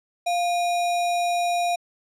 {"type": "tone with sample-and-hold", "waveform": "sine", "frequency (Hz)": 698.5, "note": "F5", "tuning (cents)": 0, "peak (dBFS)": -20, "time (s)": [0.26, 1.76], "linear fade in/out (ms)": 10, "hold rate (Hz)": 3150, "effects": ["low-pass 9000 Hz 12 dB/octave"]}